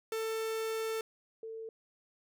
45% pulse / sine tone pair in turn, 444.8 / 447.1 Hz, A4 / A4, +19 / +28 cents, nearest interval unison, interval 9 cents, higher second, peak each -33 / -40 dBFS, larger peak first, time 0.12-1.01 / 1.43-1.69 s, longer first, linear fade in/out 2 ms, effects none

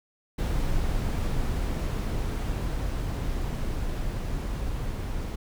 brown noise with level ramp, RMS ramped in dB -26 to -31 dBFS, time 0.38-5.36 s, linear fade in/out 10 ms, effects none

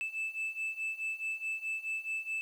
sine beating tone pair, 2629 / 2633.7 Hz, E7 / E7, -5 / -2 cents, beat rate 4.7 Hz, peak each -36 / -34 dBFS, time 0.01-2.41 s, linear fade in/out 0 ms, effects tanh soft clip ceiling -31 dBFS + 10-bit

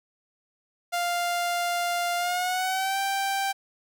sawtooth tone with pitch glide, 698.5 to 784 Hz, F5 to G5, 0 to 0 cents, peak -21 dBFS, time 0.92-3.53 s, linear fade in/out 20 ms, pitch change +200 cents, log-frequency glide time 2.17-2.99 s, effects none

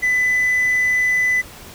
triangle tone, 2000 Hz, B6, 21 cents sharp, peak -12 dBFS, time 0.02-1.42 s, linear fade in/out 20 ms, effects tanh soft clip ceiling -9 dBFS + pink hiss -39 dBFS RMS until 1.74 s

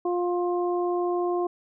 harmonic tone, 353 Hz, F4, 19 cents sharp, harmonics 1 / 2 / 3, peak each -24 / -30 / -34 dBFS, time 0.05-1.47 s, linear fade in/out 5 ms, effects none

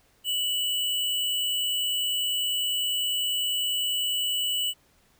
sine tone with sample-and-hold, 2960 Hz, F#7, in tune, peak -24 dBFS, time 0.24-4.74 s, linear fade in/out 50 ms, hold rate 11025 Hz, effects pink hiss -63 dBFS RMS until 5.19 s

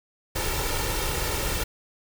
pink noise with comb filter, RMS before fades -27 dBFS, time 0.35-1.64 s, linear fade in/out 10 ms, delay 2.2 ms, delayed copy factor +0.6, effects none

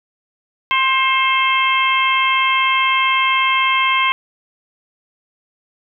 harmonic tone with a mistuned harmonic, 528 Hz, C5, 16 cents sharp, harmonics 2 / 3 / 4 / 5 / 6, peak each -16 / -28 / -18 / -21 / -22 dBFS, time 0.71-4.12 s, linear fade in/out 0 ms, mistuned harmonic 4, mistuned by +17 cents, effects none

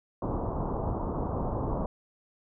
pink low-pass noise, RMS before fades -31 dBFS, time 0.22-1.86 s, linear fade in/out 2 ms, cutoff 1100 Hz, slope 48 dB/octave, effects none

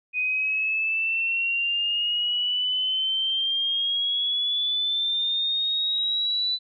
sine exponential sweep, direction up, 2489 to 3990 Hz, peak -22 dBFS, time 0.13-6.59 s, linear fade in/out 50 ms, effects none

